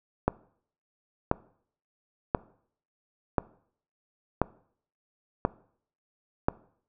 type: click train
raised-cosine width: 1 ms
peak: -8 dBFS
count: 7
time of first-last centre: 0.28-6.485 s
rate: 0.967 Hz
effects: noise-tail reverb RT60 0.6 s tail -21 dB re dry